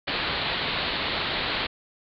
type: low-pass noise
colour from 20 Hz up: white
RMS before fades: -28 dBFS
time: 0.07-1.67 s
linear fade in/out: 10 ms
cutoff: 4400 Hz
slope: 96 dB/octave
effects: none